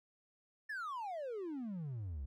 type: exponential sweep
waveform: triangle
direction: down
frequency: 1806 to 62.5 Hz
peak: -37 dBFS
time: 0.69-2.26 s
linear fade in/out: 10 ms
effects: tanh soft clip ceiling -33 dBFS